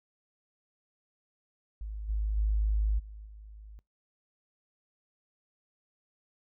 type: tone with level steps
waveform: sine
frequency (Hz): 52.6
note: G#1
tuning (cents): +23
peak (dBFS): -35 / -27 / -24 / -42 / -45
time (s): 1.81-3.79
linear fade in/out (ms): 0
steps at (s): 2.08 / 2.36 / 2.98 / 3.25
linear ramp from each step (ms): 20
effects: noise-tail reverb RT60 0.2 s tail -25 dB re dry